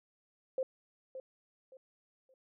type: tone with echo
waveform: sine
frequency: 523.3 Hz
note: C5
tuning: in tune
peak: -30 dBFS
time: 0.58-0.63 s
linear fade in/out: 2 ms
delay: 570 ms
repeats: 3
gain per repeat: -11 dB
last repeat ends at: 2.34 s
effects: none